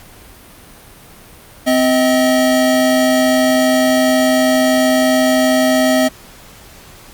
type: tone pair together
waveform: square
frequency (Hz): 258.5 / 633.9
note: C4 / D#5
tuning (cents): -21 / +32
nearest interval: octave + major third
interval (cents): 1553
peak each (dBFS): -14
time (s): 1.66-6.09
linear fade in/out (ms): 20
effects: pink hiss -40 dBFS RMS until 7.13 s + Opus 48 kbps